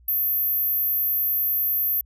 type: tone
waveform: sine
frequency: 13430 Hz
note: G#9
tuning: 18 cents sharp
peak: -20 dBFS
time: 0.08-2.01 s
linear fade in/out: 5 ms
effects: added 60 Hz sine -50 dBFS peak until 2.05 s